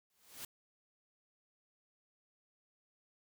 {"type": "noise with exponential growth", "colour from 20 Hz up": "white", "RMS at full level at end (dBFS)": -43, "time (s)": [0.1, 0.45], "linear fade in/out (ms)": 2, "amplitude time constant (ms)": 76, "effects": []}